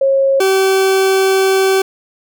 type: tone pair in turn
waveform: sine / 40% pulse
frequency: 543 / 384 Hz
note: C#5 / G4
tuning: -36 / -36 cents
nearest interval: tritone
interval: 600 cents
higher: first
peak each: -9 dBFS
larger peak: neither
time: 0.01-0.4 / 0.4-1.82 s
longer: second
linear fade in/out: 5 ms
effects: none